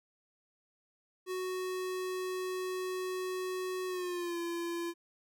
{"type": "tone with pitch glide", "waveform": "square", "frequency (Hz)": [370, 341.3], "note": ["F#4", "F4"], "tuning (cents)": [0, -40], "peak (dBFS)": -35, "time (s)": [1.26, 4.94], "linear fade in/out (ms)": 50, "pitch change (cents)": -140, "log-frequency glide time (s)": [3.87, 4.38], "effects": []}